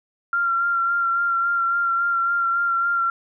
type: tone with vibrato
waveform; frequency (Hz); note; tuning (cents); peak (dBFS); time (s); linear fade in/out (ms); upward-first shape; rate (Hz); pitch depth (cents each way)
sine; 1379; F6; -22; -18; 0.33-3.1; 2; sine; 3.6; 22
effects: none